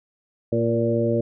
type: harmonic tone with a mistuned harmonic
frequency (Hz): 115.7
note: A#2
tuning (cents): -13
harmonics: 1 / 2 / 3 / 4 / 5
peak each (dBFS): -25 / -25 / -25 / -25 / -25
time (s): 0.52-1.21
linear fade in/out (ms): 5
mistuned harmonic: 4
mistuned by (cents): +25
effects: none